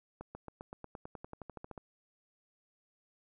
accelerating click train, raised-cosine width 1 ms, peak -30 dBFS, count 17, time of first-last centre 0.21-1.778 s, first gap 140 ms, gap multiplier 0.95, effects none

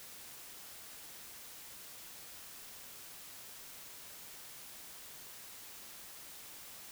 silence, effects white hiss -51 dBFS RMS until 6.91 s

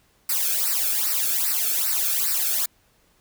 blue noise with flanger, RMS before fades -23 dBFS, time 0.29-2.66 s, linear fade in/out 5 ms, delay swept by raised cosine 0.29 to 1.05 ms, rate 2.5 Hz, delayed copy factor -0.95, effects pink hiss -62 dBFS RMS until 3.2 s

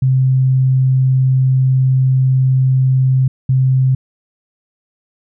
sine tone pair in turn, 130.81 / 130.81 Hz, C3 / C3, 0 / 0 cents, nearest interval unison, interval 0 cents, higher neither, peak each -9 dBFS, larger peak neither, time 0.02-3.28 / 3.49-3.95 s, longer first, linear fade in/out 5 ms, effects none

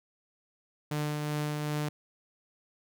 sawtooth tone with tremolo, 149.5 Hz, D3, 31 cents sharp, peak -25 dBFS, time 0.91-1.89 s, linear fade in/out 5 ms, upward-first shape triangle, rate 2.6 Hz, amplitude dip 30%, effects none

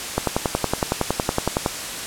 click train, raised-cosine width 1 ms, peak -4 dBFS, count 17, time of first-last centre 0.18-1.661 s, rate 10.8 Hz, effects white hiss -29 dBFS RMS until 2.06 s + low-pass 10000 Hz 12 dB/octave

